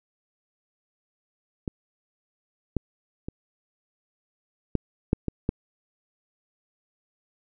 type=clicks; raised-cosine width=3 ms; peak=-16 / -11 / -20 / -9 / -6 / -13 / -10 dBFS; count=7; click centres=1.678 / 2.767 / 3.285 / 4.753 / 5.131 / 5.283 / 5.491 s; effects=none